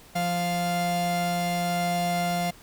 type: tone pair together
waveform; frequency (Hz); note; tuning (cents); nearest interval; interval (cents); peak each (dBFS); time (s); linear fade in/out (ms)
45% pulse; 174.38 / 698.5; F3 / F5; -2 / 0; 2 octaves; 2402; -28 / -26; 0.15-2.51; 10
effects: pink hiss -51 dBFS RMS until 2.62 s